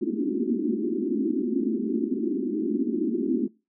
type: band-pass noise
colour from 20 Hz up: pink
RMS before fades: -26 dBFS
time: 0.01-3.48 s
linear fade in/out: 10 ms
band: 210 to 380 Hz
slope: 96 dB/octave
effects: noise-tail reverb RT60 0.3 s tail -24 dB re dry